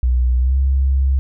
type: tone with pitch glide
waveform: sine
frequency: 61.9 to 67.11 Hz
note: B1 to C2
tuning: +5 to +45 cents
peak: -12 dBFS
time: 0.03-1.19 s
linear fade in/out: 0 ms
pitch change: +140 cents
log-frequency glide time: 0.38-0.57 s
effects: none